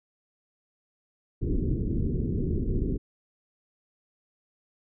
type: low-pass noise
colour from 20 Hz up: pink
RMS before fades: -27 dBFS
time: 1.41-2.98 s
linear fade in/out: 20 ms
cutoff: 400 Hz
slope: 48 dB/octave
effects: none